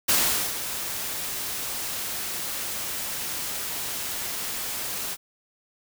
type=noise with ADSR envelope; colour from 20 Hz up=white; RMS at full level=-20 dBFS; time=0.08-5.17 s; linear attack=13 ms; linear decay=430 ms; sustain=-11 dB; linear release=44 ms; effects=none